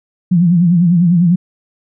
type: tone with vibrato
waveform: sine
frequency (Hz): 173.7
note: F3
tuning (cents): -9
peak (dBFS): -7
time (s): 0.31-1.36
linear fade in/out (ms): 10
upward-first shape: sine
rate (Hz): 10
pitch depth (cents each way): 96
effects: none